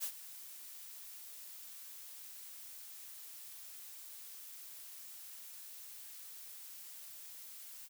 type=noise with ADSR envelope; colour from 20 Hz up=blue; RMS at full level=-37 dBFS; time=0-7.89 s; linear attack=34 ms; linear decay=80 ms; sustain=-14 dB; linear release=38 ms; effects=none